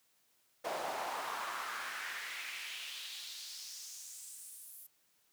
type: noise with high-pass filter sweep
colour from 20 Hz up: brown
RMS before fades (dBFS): -43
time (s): 0.64-4.87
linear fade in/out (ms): 10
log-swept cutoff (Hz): 610 to 12000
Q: 2.4
effects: white hiss -73 dBFS RMS until 5.32 s + high-pass 100 Hz 12 dB/octave